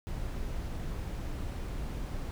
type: noise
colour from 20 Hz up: brown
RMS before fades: -36 dBFS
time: 0.07-2.31 s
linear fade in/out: 0 ms
effects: none